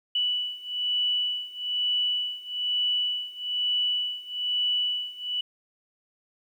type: beating tone pair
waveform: sine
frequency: 2960 / 2961.1 Hz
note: F#7 / F#7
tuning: 0 / +1 cents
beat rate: 1.1 Hz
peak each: -29 / -27 dBFS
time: 0.15-5.41 s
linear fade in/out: 5 ms
effects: 10-bit